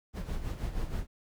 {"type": "noise with tremolo", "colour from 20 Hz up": "brown", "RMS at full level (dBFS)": -32, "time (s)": [0.13, 1.07], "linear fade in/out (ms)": 50, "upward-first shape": "sine", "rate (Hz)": 6.3, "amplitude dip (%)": 60, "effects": []}